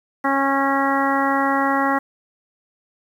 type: harmonic tone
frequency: 274.4 Hz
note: C#4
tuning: 17 cents flat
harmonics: 1 / 2 / 3 / 4 / 5 / 6 / 7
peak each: -22 / -26 / -22 / -23 / -26 / -29 / -26 dBFS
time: 0.24-1.99 s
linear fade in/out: 10 ms
effects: 8-bit